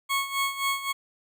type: tone with tremolo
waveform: 20% pulse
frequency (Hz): 1100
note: C#6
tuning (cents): -14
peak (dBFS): -18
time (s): 0.09-0.93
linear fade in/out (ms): 20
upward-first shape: sine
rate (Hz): 3.8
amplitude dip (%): 75
effects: none